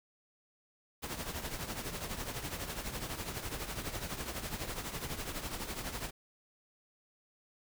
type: noise with tremolo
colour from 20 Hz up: pink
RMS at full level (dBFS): -37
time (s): 1.02-6.11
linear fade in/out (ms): 20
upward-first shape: triangle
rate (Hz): 12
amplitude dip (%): 70
effects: none